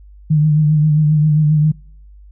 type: tone with vibrato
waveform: sine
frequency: 152.2 Hz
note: D#3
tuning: 38 cents flat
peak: -9 dBFS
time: 0.3-1.72 s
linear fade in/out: 10 ms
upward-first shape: triangle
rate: 7.5 Hz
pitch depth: 48 cents each way
effects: noise-tail reverb RT60 0.6 s tail -25 dB re dry + added 50 Hz sine -38 dBFS peak until 2.31 s